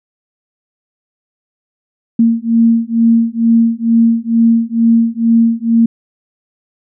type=beating tone pair; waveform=sine; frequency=228.6 / 230.8 Hz; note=A#3 / A#3; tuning=-34 / -17 cents; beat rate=2.2 Hz; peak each=-11 dBFS; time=2.19-5.86 s; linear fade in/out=5 ms; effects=none